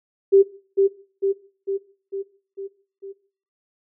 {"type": "tone with echo", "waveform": "sine", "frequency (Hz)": 392, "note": "G4", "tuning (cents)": 0, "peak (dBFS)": -9, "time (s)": [0.32, 0.43], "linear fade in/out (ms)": 20, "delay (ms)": 450, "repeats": 6, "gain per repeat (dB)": -4, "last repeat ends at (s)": 3.13, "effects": ["noise-tail reverb RT60 0.5 s tail -19 dB re dry"]}